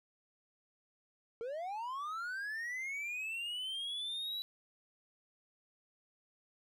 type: linear sweep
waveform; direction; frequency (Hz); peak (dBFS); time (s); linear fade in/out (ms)
triangle; up; 443.3 to 3951; -36; 1.41-4.42; 0
effects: none